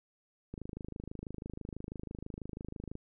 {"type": "click train", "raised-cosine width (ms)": 3, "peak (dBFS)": -28, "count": 64, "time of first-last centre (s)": [0.54, 2.954], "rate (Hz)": 26.1, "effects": []}